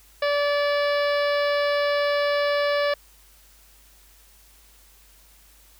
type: harmonic tone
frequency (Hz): 578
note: D5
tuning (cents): -28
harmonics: 1 / 2 / 3 / 4 / 5 / 6 / 7 / 8 / 9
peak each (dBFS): -21 / -29 / -29 / -34 / -37 / -39 / -38 / -40 / -40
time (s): 0.22-2.94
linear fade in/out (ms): 5
effects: added 50 Hz sine -55 dBFS peak until 5.79 s + white hiss -55 dBFS RMS until 5.79 s